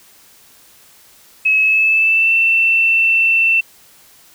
sine tone with pitch glide, 2573 to 2681 Hz, E7 to E7, -43 to +29 cents, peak -10 dBFS, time 1.45-3.61 s, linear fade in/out 10 ms, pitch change +72 cents, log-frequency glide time 1.6-2.34 s, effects white hiss -47 dBFS RMS until 4.34 s

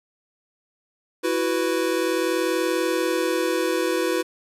square chord, E suspended second, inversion none, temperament equal, 329.6 / 370 / 493.9 Hz, E4 / F#4 / B4, 0 / 0 / 0 cents, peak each -26 dBFS, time 1.23-4.23 s, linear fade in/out 20 ms, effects resampled to 32000 Hz + 9-bit

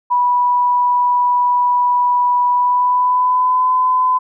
sine tone with pitch glide, 981 to 1013.3 Hz, B5 to B5, -12 to +44 cents, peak -11 dBFS, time 0.1-4.19 s, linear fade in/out 20 ms, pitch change +56 cents, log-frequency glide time 2.5-3.69 s, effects none

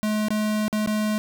square tone with dropouts, 213.3 Hz, G#3, 46 cents sharp, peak -22 dBFS, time 0.03-1.18 s, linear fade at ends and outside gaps 0 ms, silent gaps 0.284-0.305 / 0.681-0.728 / 0.861-0.874 s, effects none

